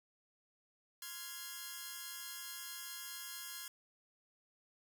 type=chord; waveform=5% pulse; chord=F minor; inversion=second; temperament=equal; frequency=1046.5 / 1396.9 / 1661.2 Hz; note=C6 / F6 / Ab6; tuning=0 / 0 / 0 cents; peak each=-39 / -39 / -36 dBFS; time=1.02-3.68 s; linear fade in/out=2 ms; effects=none